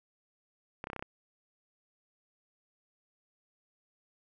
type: clicks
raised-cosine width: 0.5 ms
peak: -23 dBFS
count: 7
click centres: 0.841 / 0.871 / 0.901 / 0.932 / 0.963 / 0.994 / 1.025 s
effects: none